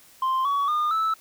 sine tone with pitch steps, 1046.5 / 1128.1 / 1216.1 / 1310.9 Hz, C6 / C#6 / D#6 / E6, 0 / +30 / -40 / -10 cents, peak -18 dBFS, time 0.22-1.14 s, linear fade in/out 5 ms, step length 230 ms, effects tanh soft clip ceiling -20 dBFS + white hiss -53 dBFS RMS until 1.2 s

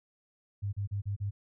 sine tone bursts, 100.7 Hz, G2, 47 cents sharp, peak -30 dBFS, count 5, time 0.62-1.31 s, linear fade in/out 20 ms, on 110 ms, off 35 ms, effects none

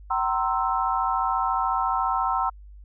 sine chord, C dominant seventh, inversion second, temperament equal with one note detuned, 765.2 / 932.3 / 1046.5 / 1318.5 Hz, G5 / Bb5 / C6 / E6, -42 / 0 / 0 / 0 cents, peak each -27 dBFS, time 0.1-2.5 s, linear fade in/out 10 ms, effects added 50 Hz sine -42 dBFS peak until 2.84 s

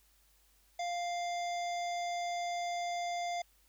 harmonic tone, 698.5 Hz, F5, in tune, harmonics 1 / 3 / 5 / 7 / 9 / 10, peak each -34 / -44 / -48 / -51 / -53 / -54 dBFS, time 0.79-3.42 s, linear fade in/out 5 ms, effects added 50 Hz sine -69 dBFS peak until 3.68 s + white hiss -69 dBFS RMS until 3.68 s

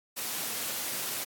white high-pass noise, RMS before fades -34 dBFS, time 0.16-1.25 s, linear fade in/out 20 ms, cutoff 120 Hz, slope 12 dB/octave, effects AAC 64 kbps

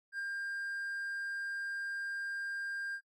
triangle tone with ADSR envelope, 1600 Hz, G6, 35 cents sharp, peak -33 dBFS, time 0.12-3.01 s, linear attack 71 ms, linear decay 7 ms, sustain -2 dB, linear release 68 ms, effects noise-tail reverb RT60 0.1 s tail -18 dB re dry

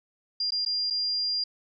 sine tone with dropouts, 4800 Hz, D8, 37 cents sharp, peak -25 dBFS, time 0.4-1.44 s, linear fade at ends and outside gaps 5 ms, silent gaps 0.507-0.52 / 0.651-0.661 / 0.902-0.906 s, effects none

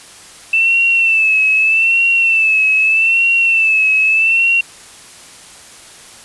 sine tone with vibrato, 2654 Hz, E7, 11 cents sharp, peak -9 dBFS, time 0.53-4.61 s, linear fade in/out 5 ms, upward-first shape sine, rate 0.81 Hz, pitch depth 57 cents each way, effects white hiss -38 dBFS RMS until 6.24 s + resampled to 24000 Hz

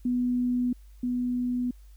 sine tone pair in turn, 246.9 / 246.9 Hz, B3 / B3, 0 / 0 cents, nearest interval unison, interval 0 cents, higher neither, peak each -23 / -25 dBFS, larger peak first, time 0.05-0.73 / 1.03-1.71 s, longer neither, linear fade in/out 5 ms, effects added 50 Hz sine -47 dBFS peak until 1.96 s + white hiss -66 dBFS RMS until 1.96 s

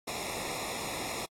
pink noise with comb filter, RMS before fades -36 dBFS, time 0.07-1.26 s, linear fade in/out 10 ms, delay 0.65 ms, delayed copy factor -0.9, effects low-pass 11000 Hz 12 dB/octave + AAC 64 kbps

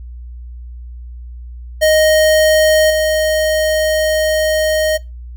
square tone with level steps, 622.3 Hz, D#5, in tune, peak -9 / -13 dBFS, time 1.81-4.98 s, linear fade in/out 20 ms, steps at 2.9 s, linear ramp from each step 5 ms, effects noise-tail reverb RT60 0.2 s tail -20 dB re dry + added 60 Hz sine -28 dBFS peak until 5.36 s

